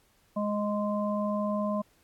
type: harmonic tone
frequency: 207.7 Hz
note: G#3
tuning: in tune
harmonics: 1 / 3 / 5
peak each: -29 / -31 / -35 dBFS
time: 0.36-1.82 s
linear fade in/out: 10 ms
effects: pink hiss -66 dBFS RMS until 2.03 s + AAC 64 kbps